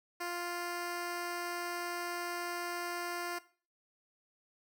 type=tone; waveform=10% pulse; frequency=349.2 Hz; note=F4; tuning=in tune; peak=-28 dBFS; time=0.2-3.39 s; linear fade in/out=10 ms; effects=noise-tail reverb RT60 0.4 s tail -17 dB re dry